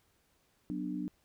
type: chord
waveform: sine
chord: B minor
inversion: second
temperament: just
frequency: 185.21 / 246.9 / 296.3 Hz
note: F#3 / B3 / D4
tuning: +2 / 0 / +15 cents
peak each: -39 / -40 / -37 dBFS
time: 0.7-1.08 s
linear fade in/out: 0 ms
effects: pink hiss -72 dBFS RMS until 1.24 s